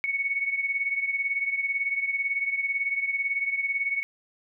sine beating tone pair, 2217 / 2235 Hz, C#7 / C#7, 0 / +14 cents, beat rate 18 Hz, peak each -26 / -31 dBFS, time 0.04-4.03 s, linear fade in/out 0 ms, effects none

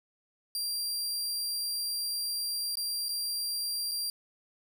sawtooth tone with dropouts, 4742 Hz, D8, 16 cents sharp, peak -28 dBFS, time 0.55-4.1 s, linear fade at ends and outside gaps 1 ms, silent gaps 2.755-2.771 / 3.085-3.091 / 3.913-3.917 s, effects none

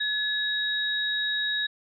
sine tone pair together, 1702 / 3800 Hz, G#6 / A#7, +42 / +33 cents, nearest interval octave + major second, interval 1391 cents, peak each -28 / -27 dBFS, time 0-1.67 s, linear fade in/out 10 ms, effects none

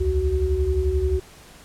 sine tone cluster, 65.3 / 76.7 / 374 Hz, C2 / D#2 / F#4, -3 / -24 / +19 cents, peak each -23 dBFS, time 0-1.2 s, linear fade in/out 10 ms, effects pink hiss -47 dBFS RMS until 1.64 s + low-pass 12000 Hz 12 dB/octave

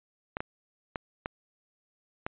clicks, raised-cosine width 0.5 ms, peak -17 dBFS, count 5, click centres 0.369 / 0.405 / 0.958 / 1.259 / 2.265 s, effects resampled to 8000 Hz

